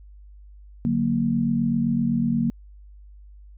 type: chord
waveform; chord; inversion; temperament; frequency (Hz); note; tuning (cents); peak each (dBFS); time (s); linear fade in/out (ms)
sine; D augmented; none; equal with one note detuned; 145.82 / 185 / 233.1; D3 / F#3 / A#3; -12 / 0 / 0; -27 / -26 / -21; 0.85-2.5; 0
effects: added 50 Hz sine -43 dBFS peak until 3.57 s